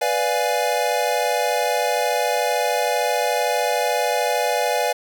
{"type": "chord", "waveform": "square", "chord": "B diminished seventh", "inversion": "none", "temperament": "equal", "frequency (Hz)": [493.9, 587.3, 698.5, 830.6], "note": ["B4", "D5", "F5", "Ab5"], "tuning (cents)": [0, 0, 0, 0], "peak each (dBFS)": -25, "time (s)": [0.01, 4.93], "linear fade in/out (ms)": 10, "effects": []}